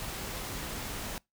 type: noise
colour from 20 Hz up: pink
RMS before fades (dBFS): -38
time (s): 0-1.18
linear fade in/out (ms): 0
effects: noise-tail reverb RT60 0.2 s tail -25 dB re dry